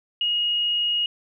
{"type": "tone", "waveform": "sine", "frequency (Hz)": 2877, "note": "F#7", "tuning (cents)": -49, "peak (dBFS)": -20, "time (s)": [0.21, 1.06], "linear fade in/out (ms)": 2, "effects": []}